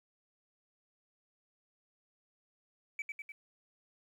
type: tone with echo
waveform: sine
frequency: 2301 Hz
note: D7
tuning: 36 cents flat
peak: -32 dBFS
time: 2.99-3.02 s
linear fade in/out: 2 ms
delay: 100 ms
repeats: 3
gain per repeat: -4 dB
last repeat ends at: 3.32 s
effects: tanh soft clip ceiling -34 dBFS + 11-bit